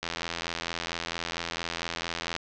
click train, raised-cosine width 0.2 ms, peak -13 dBFS, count 198, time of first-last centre 0.03-2.364 s, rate 84.4 Hz, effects low-pass 6000 Hz 12 dB/octave

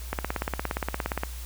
click train, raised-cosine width 0.5 ms, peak -12 dBFS, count 20, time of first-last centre 0.13-1.235 s, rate 17.2 Hz, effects added 60 Hz sine -35 dBFS peak until 1.45 s + white hiss -45 dBFS RMS until 1.45 s

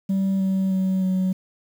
sine tone with pitch steps, 193.2 / 190.98 / 188.79 / 186.62 Hz, G3 / G3 / F#3 / F#3, -25 / -45 / +35 / +15 cents, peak -16 dBFS, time 0.09-1.33 s, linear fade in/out 10 ms, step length 310 ms, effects tanh soft clip ceiling -18 dBFS + 8-bit

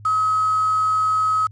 sine tone with quantisation, 1276 Hz, D#6, 43 cents sharp, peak -16 dBFS, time 0.05-1.47 s, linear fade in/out 5 ms, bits 6, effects added 104 Hz sine -39 dBFS peak until 1.51 s + resampled to 22050 Hz

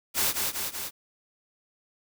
white noise with echo, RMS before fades -25 dBFS, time 0.14-0.34 s, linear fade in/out 50 ms, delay 190 ms, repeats 3, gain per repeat -3 dB, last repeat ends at 0.91 s, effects none

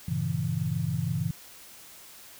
sine chord, G diminished seventh, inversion none, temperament equal, 98 / 116.54 / 138.59 / 164.81 Hz, G2 / Bb2 / Db3 / Fb3, 0 / 0 / 0 / 0 cents, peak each -34 / -33 / -31 / -30 dBFS, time 0.08-1.31 s, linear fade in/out 5 ms, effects white hiss -49 dBFS RMS until 2.39 s

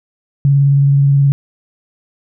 sine tone with vibrato, 139.9 Hz, C#3, 16 cents sharp, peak -7 dBFS, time 0.45-1.32 s, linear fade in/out 0 ms, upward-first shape sine, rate 19 Hz, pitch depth 21 cents each way, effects none

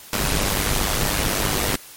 pink noise with amplitude modulation, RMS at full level -18 dBFS, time 0.13-1.76 s, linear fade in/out 2 ms, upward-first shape sine, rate 100 Hz, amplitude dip 75%, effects white hiss -42 dBFS RMS until 1.96 s + MP3 64 kbps

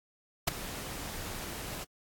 pink noise with ADSR envelope, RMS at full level -24 dBFS, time 0.47-1.85 s, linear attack 11 ms, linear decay 11 ms, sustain -16 dB, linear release 23 ms, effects AAC 64 kbps

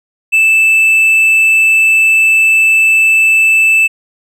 triangle tone, 2637 Hz, E7, in tune, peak -4 dBFS, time 0.32-3.88 s, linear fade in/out 20 ms, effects none

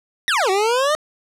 25% pulse exponential two-way sweep, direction down then up, 1965 to 370 to 626 Hz, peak -12 dBFS, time 0.28-0.95 s, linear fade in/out 0 ms, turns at 0.5 s, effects low-pass 9000 Hz 12 dB/octave

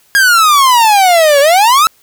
45% pulse exponential two-way sweep, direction down then up, 1647 to 550 to 1339 Hz, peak -5 dBFS, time 0.15-1.87 s, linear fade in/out 0 ms, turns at 1.4 s, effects white hiss -50 dBFS RMS until 2.02 s

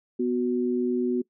sine tone pair together, 247.8 / 367.8 Hz, B3 / F#4, +6 / -10 cents, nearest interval perfect fifth, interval 684 cents, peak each -25 dBFS, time 0.19-1.22 s, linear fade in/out 10 ms, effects noise-tail reverb RT60 0.1 s tail -21 dB re dry

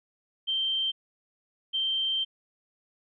sine tone pair in turn, 3136 / 3136 Hz, G7 / G7, 0 / 0 cents, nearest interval unison, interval 0 cents, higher neither, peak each -25 dBFS, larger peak neither, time 0.47-0.92 / 1.73-2.25 s, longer second, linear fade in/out 20 ms, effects none

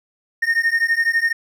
triangle beating tone pair, 1833 / 1845 Hz, A#6 / A#6, -30 / -18 cents, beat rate 12 Hz, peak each -17 dBFS, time 0.42-1.33 s, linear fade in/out 10 ms, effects none

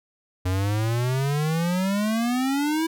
square exponential sweep, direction up, 90.2 to 329.6 Hz, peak -22 dBFS, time 0.45-2.87 s, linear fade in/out 10 ms, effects none

